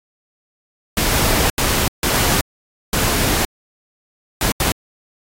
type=noise bursts at uneven times; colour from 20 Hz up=pink; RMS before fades=-17 dBFS; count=6; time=0.97-1.5 / 1.58-1.88 / 2.03-2.41 / 2.93-3.45 / 4.41-4.52 / 4.6-4.72 s; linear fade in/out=2 ms; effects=AAC 48 kbps